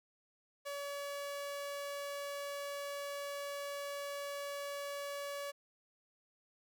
sawtooth tone, 568 Hz, C#5, 42 cents sharp, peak -36 dBFS, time 0.65-5.52 s, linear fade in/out 20 ms, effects none

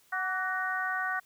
harmonic tone with a mistuned harmonic, 372.5 Hz, F#4, 12 cents sharp, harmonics 2 / 3 / 4 / 5, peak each -36 / -36 / -32 / -35 dBFS, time 0.12-1.2 s, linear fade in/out 10 ms, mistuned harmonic 3, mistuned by +48 cents, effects white hiss -64 dBFS RMS until 1.25 s

